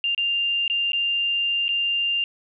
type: tone with dropouts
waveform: sine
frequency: 2794 Hz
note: F7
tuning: in tune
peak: -20 dBFS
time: 0.04-2.24 s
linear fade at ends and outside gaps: 1 ms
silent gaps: 0.148-0.178 / 0.679-0.699 / 0.92-0.932 / 1.682-1.69 s
effects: none